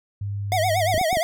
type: tone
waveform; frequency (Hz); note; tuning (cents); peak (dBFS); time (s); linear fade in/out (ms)
sine; 100.9; G#2; -49; -25; 0.21-0.98; 5
type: tone with vibrato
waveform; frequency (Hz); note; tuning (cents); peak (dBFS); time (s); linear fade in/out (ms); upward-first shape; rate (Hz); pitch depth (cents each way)
square; 685; F5; -34; -20; 0.52-1.23; 0; sine; 8.6; 170
type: clicks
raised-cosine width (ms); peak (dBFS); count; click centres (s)
3; -18; 5; 0.943 / 0.979 / 1.013 / 1.129 / 1.171
effects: none